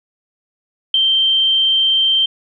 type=tone with ADSR envelope; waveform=sine; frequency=3136 Hz; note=G7; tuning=in tune; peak=-6 dBFS; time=0.94-2.26 s; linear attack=4 ms; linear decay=4 ms; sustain=-5 dB; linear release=7 ms; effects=none